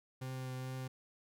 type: tone with vibrato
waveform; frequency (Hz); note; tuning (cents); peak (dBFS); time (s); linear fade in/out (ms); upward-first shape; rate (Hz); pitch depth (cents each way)
40% pulse; 129.5; C3; -17; -39; 0.21-0.88; 10; triangle; 2.3; 12
effects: none